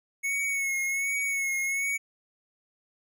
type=tone with vibrato; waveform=square; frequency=2200 Hz; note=C#7; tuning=14 cents flat; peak=-27 dBFS; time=0.23-1.98 s; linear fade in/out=20 ms; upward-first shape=sine; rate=1.3 Hz; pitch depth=38 cents each way; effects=none